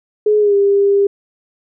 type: tone with pitch glide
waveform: sine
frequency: 422.3 to 400.2 Hz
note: G#4 to G4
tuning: +29 to +36 cents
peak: -9 dBFS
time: 0.26-1.07 s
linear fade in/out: 5 ms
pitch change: -93 cents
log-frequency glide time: 0.39-0.55 s
effects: none